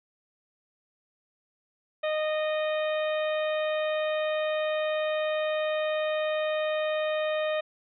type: harmonic tone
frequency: 617 Hz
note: D#5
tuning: 15 cents flat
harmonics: 1 / 2 / 3 / 4 / 5 / 6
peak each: -26 / -37 / -37 / -39 / -43 / -43 dBFS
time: 2.03-7.61 s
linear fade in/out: 10 ms
effects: none